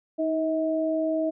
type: tone pair together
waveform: sine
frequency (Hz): 315.5 / 640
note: D#4 / D#5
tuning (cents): +24 / +49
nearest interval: octave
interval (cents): 1225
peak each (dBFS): -26 / -25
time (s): 0.18-1.31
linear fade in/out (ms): 20
effects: none